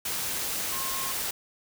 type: tone in noise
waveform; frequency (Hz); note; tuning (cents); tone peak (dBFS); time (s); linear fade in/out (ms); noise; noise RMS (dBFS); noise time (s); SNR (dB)
sine; 1070; C6; +38; -36; 0.72-1.12; 5; white; -31; 0.05-1.31; -8
effects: none